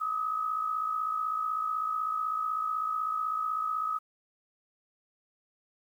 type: tone pair together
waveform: sine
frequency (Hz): 1219 / 1275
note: D#6 / D#6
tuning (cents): -36 / +42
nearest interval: minor second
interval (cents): 78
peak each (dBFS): -36 / -29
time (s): 0-3.99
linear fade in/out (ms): 20
effects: 10-bit